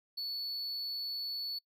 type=tone; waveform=triangle; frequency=4435 Hz; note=C#8; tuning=in tune; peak=-34 dBFS; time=0.17-1.59 s; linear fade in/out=10 ms; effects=noise-tail reverb RT60 0.1 s tail -25 dB re dry